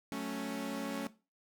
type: chord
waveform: sawtooth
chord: F# minor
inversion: none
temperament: equal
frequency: 185 / 220 / 277.2 Hz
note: F#3 / A3 / C#4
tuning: 0 / 0 / 0 cents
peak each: -40 / -37 / -35 dBFS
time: 0.12-1.07 s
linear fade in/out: 0 ms
effects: noise-tail reverb RT60 0.3 s tail -17 dB re dry